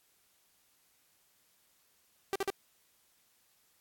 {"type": "tone bursts", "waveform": "sawtooth", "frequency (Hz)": 390.7, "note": "G4", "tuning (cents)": -6, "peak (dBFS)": -26, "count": 3, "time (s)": [2.33, 2.502], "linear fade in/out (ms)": 0, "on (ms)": 26, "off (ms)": 47, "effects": ["white hiss -70 dBFS RMS until 3.8 s", "AAC 64 kbps"]}